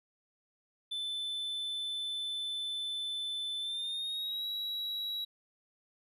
triangle tone with pitch glide, 3520 to 3883 Hz, A7 to B7, 0 to -30 cents, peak -33 dBFS, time 0.91-5.25 s, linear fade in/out 10 ms, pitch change +170 cents, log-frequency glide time 3.6-4.46 s, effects none

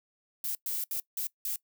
violet noise bursts at uneven times, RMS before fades -33 dBFS, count 5, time 0.44-0.55 / 0.66-0.84 / 0.91-1 / 1.17-1.27 / 1.45-1.56 s, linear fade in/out 2 ms, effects noise-tail reverb RT60 0.1 s tail -21 dB re dry

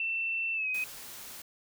sine tone with pitch glide, 2682 to 2517 Hz, E7 to D#7, +29 to +19 cents, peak -29 dBFS, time 0-0.84 s, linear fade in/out 2 ms, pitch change -110 cents, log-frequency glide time 0.53-0.69 s
white noise, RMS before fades -45 dBFS, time 0.74-1.42 s, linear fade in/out 5 ms
effects none

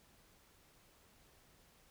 silence, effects pink hiss -67 dBFS RMS until 1.9 s

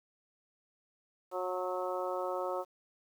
harmonic tone with a mistuned harmonic, 182.4 Hz, F#3, 24 cents flat, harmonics 2 / 3 / 4 / 5 / 6 / 7, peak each -39 / -36 / -41 / -42 / -43 / -42 dBFS, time 1.31-2.65 s, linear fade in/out 50 ms, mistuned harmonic 7, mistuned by +22 cents, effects 10-bit

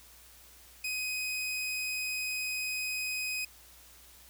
sawtooth tone, 2510 Hz, D#7, 15 cents sharp, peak -29 dBFS, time 0.84-3.45 s, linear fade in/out 5 ms, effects added 60 Hz sine -61 dBFS peak until 4.29 s + white hiss -56 dBFS RMS until 4.29 s

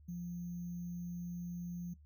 sine tone with sample-and-hold, 174.61 Hz, F3, in tune, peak -39 dBFS, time 0.08-1.94 s, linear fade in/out 10 ms, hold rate 6300 Hz, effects noise-tail reverb RT60 0.1 s tail -18 dB re dry + added 74 Hz sine -57 dBFS peak until 2.05 s

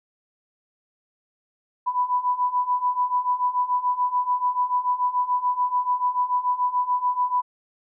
sine beating tone pair, 987.8 / 994.7 Hz, B5 / B5, 0 / +12 cents, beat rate 6.9 Hz, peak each -25 / -22 dBFS, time 1.86-7.42 s, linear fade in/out 20 ms, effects none

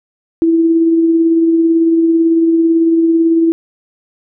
sine tone with tremolo, 329.6 Hz, E4, in tune, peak -6 dBFS, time 0.42-3.52 s, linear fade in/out 0 ms, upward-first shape triangle, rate 18 Hz, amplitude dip 35%, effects none

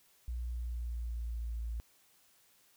sine tone with pitch glide, 60 to 56.93 Hz, B1 to A#1, -49 to -40 cents, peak -35 dBFS, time 0.28-1.8 s, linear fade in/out 0 ms, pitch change -91 cents, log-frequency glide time 0.47-1.6 s, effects white hiss -67 dBFS RMS until 2.76 s

